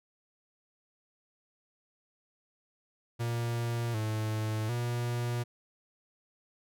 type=tone with pitch steps; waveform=45% pulse; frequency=117.8 / 108.8 / 120 Hz; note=A#2 / A2 / B2; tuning=+19 / -19 / -49 cents; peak=-30 dBFS; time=3.19-5.44 s; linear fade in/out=20 ms; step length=750 ms; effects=none